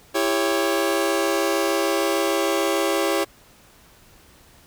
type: chord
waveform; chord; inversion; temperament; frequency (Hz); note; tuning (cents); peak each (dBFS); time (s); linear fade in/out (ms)
sawtooth; C# diminished; first; just; 332.6 / 399.1 / 554.4; E4 / G4 / C#5; +16 / +31 / 0; -20; 0.14-3.25; 20
effects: pink hiss -52 dBFS RMS until 4.66 s